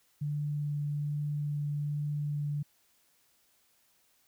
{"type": "tone with vibrato", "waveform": "sine", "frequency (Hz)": 146.83, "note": "D3", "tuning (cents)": 0, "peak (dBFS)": -30, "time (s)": [0.21, 2.63], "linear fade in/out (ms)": 10, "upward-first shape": "triangle", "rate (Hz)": 1.2, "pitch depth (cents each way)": 9, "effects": ["white hiss -69 dBFS RMS until 4.27 s"]}